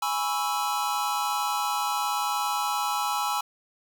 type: chord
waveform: square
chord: C# minor seventh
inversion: second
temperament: equal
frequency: 830.6 / 987.8 / 1108.7 / 1318.5 Hz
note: G#5 / B5 / C#6 / E6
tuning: 0 / 0 / 0 / 0 cents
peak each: -30 / -32 / -35 / -31 dBFS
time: 0.02-3.41 s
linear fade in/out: 5 ms
effects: none